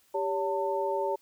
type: tone cluster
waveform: sine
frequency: 394 / 564 / 897 Hz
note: G4 / C#5 / A5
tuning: +9 / +30 / +33 cents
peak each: -31 dBFS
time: 0.14-1.16 s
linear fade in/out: 10 ms
effects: white hiss -65 dBFS RMS until 1.21 s